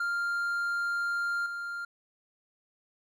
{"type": "tone with level steps", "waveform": "triangle", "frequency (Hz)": 1396.9, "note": "F6", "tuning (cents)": 0, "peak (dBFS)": [-26, -32], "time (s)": [0, 1.85], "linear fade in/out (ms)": 5, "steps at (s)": 1.46, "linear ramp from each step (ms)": 2, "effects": []}